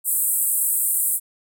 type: band-pass noise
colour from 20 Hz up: pink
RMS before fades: -21 dBFS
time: 0.04-1.2 s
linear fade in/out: 50 ms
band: 8000 to 16000 Hz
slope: 96 dB/octave
effects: none